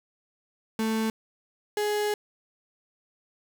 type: tone pair in turn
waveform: 35% pulse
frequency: 221.3 / 417.8 Hz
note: A3 / G#4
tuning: +10 / +10 cents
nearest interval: major seventh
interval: 1100 cents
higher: second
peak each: -23 dBFS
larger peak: neither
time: 0.79-1.1 / 1.77-2.14 s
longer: second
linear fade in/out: 2 ms
effects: 9-bit